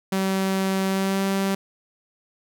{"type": "tone with pitch glide", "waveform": "sawtooth", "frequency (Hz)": [191.7, 194.71], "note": ["G3", "G3"], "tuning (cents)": [-38, -11], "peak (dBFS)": -17, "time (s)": [0.12, 1.55], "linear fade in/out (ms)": 5, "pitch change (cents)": 27, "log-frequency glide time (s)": [0.87, 1.23], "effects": []}